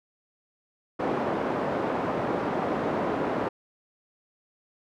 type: band-pass noise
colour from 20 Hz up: pink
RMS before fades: -28 dBFS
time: 0.99-3.49 s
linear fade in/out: 10 ms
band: 270 to 940 Hz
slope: 12 dB/octave
effects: none